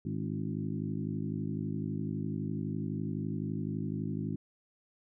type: harmonic tone with a mistuned harmonic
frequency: 51.91 Hz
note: G#1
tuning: in tune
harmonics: 2 / 3 / 4 / 5 / 6 / 7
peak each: -40 / -36 / -38 / -41 / -42 / -46 dBFS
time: 0.05-4.36 s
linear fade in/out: 5 ms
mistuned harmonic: 5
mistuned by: +51 cents
effects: none